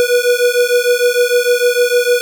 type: beating tone pair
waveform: square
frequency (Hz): 484.2 / 490.8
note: B4 / B4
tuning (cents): -34 / -11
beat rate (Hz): 6.6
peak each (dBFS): -14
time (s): 0-2.21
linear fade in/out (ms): 0
effects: none